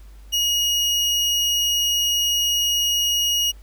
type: tone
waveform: 30% pulse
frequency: 2881 Hz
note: F#7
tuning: 47 cents flat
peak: -15 dBFS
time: 0.32-3.52 s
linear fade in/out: 20 ms
effects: added 50 Hz sine -40 dBFS peak until 3.62 s + pink hiss -56 dBFS RMS until 3.62 s